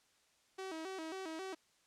sawtooth tone with vibrato, 349.2 Hz, F4, in tune, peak -38 dBFS, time 0.58-1.55 s, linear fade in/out 10 ms, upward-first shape square, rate 3.7 Hz, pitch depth 150 cents each way, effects white hiss -72 dBFS RMS until 1.86 s + low-pass 8000 Hz 12 dB/octave

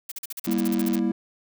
blue noise bursts, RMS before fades -33 dBFS, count 13, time 0.09-0.957 s, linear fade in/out 5 ms, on 27 ms, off 43 ms
click train, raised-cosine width 0.2 ms, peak -22 dBFS, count 48, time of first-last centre 0.45-0.99 s, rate 87 Hz
triangle chord, E diminished, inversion first, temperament just, 197.78 / 237.3 / 329.6 Hz, G3 / Bb3 / E4, +16 / +31 / 0 cents, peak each -24 / -23 / -24 dBFS, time 0.47-1.12 s, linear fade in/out 5 ms
effects none

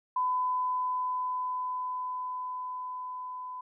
sine tone with level ramp, 1006 Hz, B5, 32 cents sharp, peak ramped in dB -25 to -37 dBFS, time 0.16-3.61 s, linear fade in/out 5 ms, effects none

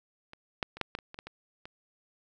clicks, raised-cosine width 0.3 ms, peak -30 / -13 / -28 / -13 / -17 / -27 / -28 / -24 / -26 / -28 dBFS, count 10, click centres 0.334 / 0.628 / 0.77 / 0.813 / 0.951 / 0.988 / 1.144 / 1.189 / 1.27 / 1.655 s, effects none

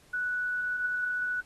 sine tone, 1478 Hz, F#6, 2 cents flat, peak -28 dBFS, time 0.13-1.41 s, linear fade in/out 10 ms, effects pink hiss -60 dBFS RMS until 1.45 s + AAC 32 kbps

